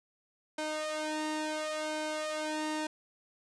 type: tone with flanger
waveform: sawtooth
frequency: 308.2 Hz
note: D#4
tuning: 16 cents flat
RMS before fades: -35 dBFS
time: 0.58-2.87 s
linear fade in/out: 5 ms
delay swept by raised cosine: 1.3 to 2.18 ms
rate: 0.71 Hz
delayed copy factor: +0.9
effects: resampled to 22050 Hz